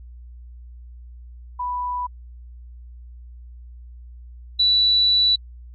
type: tone pair in turn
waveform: sine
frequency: 987.8 / 3951 Hz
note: B5 / B7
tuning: 0 / 0 cents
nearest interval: 2 octaves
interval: 2400 cents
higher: second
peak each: -23 / -14 dBFS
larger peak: second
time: 1.59-2.07 / 4.59-5.36 s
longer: second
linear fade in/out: 10 ms
effects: added 60 Hz sine -38 dBFS peak until 5.74 s + AAC 48 kbps